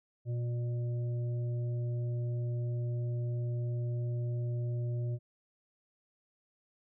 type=harmonic tone; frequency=120.1 Hz; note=B2; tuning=48 cents flat; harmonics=1 / 3 / 5; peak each=-31 / -46 / -49 dBFS; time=0.25-5.19 s; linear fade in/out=50 ms; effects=none